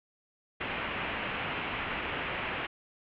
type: low-pass noise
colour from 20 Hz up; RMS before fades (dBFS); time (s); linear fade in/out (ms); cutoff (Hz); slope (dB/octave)
white; -35; 0.6-2.67; 10; 2900; 48
effects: none